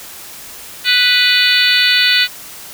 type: harmonic tone with a mistuned harmonic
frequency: 493.9 Hz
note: B4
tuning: in tune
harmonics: 3 / 4 / 5 / 6 / 7 / 8 / 9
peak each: -17 / -17 / -17 / -17 / -17 / -17 / -17 dBFS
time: 0.84-2.28 s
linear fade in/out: 50 ms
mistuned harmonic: 7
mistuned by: +40 cents
effects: white hiss -33 dBFS RMS until 2.73 s